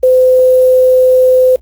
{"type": "tone with quantisation", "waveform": "sine", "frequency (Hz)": 511, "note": "C5", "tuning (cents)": -41, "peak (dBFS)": -4, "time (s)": [0.03, 1.56], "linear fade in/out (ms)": 5, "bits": 5, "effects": ["added 60 Hz sine -39 dBFS peak until 1.61 s", "Opus 24 kbps"]}